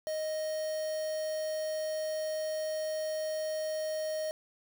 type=tone with quantisation; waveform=triangle; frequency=622.3 Hz; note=D#5; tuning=in tune; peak=-30 dBFS; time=0.07-4.31 s; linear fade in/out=0 ms; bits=7; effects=none